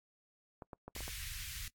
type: clicks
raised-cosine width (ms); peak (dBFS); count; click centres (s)
1; -32; 6; 0.622 / 0.732 / 0.88 / 0.964 / 1.006 / 1.08
type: band-stop noise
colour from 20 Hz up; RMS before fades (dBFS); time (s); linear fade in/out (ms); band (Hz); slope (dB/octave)
pink; -44; 0.95-1.68; 2; 100 to 1800; 24
effects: noise-tail reverb RT60 0.1 s tail -24 dB re dry + AAC 64 kbps